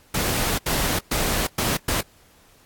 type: noise bursts at uneven times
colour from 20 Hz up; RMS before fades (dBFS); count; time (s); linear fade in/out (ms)
pink; -23; 5; 0.14-0.58 / 0.66-0.99 / 1.11-1.47 / 1.58-1.77 / 1.88-2.01; 5
effects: pink hiss -55 dBFS RMS until 2.65 s + AAC 64 kbps